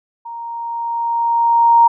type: tone with level ramp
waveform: sine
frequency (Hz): 932.3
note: A#5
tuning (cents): 0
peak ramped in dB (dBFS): -27 to -5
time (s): 0.25-1.88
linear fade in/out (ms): 10
effects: none